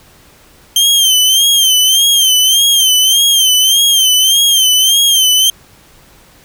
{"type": "tone with vibrato", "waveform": "sawtooth", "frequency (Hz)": 3136, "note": "G7", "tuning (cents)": 0, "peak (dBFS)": -4, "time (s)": [0.76, 5.5], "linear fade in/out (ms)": 2, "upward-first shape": "sine", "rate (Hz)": 1.7, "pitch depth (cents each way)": 82, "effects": ["pink hiss -44 dBFS RMS until 6.44 s"]}